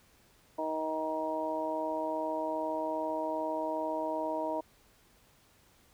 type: harmonic tone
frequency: 157.5 Hz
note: D#3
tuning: 21 cents sharp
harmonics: 2 / 3 / 4 / 5 / 6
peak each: -38 / -42 / -34 / -45 / -36 dBFS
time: 0.58-4.61 s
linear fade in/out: 10 ms
effects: pink hiss -64 dBFS RMS until 5.93 s